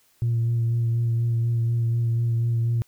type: tone with vibrato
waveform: sine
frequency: 116.54 Hz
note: A#2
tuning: in tune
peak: -18 dBFS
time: 0.22-2.82 s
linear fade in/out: 0 ms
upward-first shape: sine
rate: 4.1 Hz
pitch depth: 19 cents each way
effects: tanh soft clip ceiling -17 dBFS + white hiss -62 dBFS RMS until 2.87 s